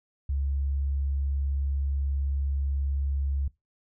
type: tone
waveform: sine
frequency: 69.3 Hz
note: C#2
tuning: in tune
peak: -25 dBFS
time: 0.29-3.48 s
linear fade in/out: 5 ms
effects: noise-tail reverb RT60 0.2 s tail -21 dB re dry